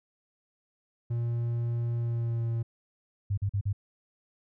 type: tone with pitch glide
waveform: triangle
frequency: 118 to 115.57 Hz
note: A#2 to A#2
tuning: +22 to -14 cents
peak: -25 dBFS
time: 1.1-2.63 s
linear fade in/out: 10 ms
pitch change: -36 cents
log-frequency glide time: 1.96-2.5 s
type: tone bursts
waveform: sine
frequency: 100 Hz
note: G2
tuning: 35 cents sharp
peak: -25 dBFS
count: 4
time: 3.3-3.73 s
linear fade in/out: 10 ms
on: 76 ms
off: 42 ms
effects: none